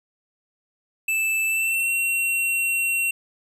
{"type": "tone with pitch glide", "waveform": "square", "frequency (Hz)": [2637, 2730], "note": ["E7", "F7"], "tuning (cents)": [0, -40], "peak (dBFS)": -21, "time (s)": [1.08, 3.11], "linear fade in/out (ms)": 5, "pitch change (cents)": 60, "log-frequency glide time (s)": [1.46, 1.92], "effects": ["10-bit"]}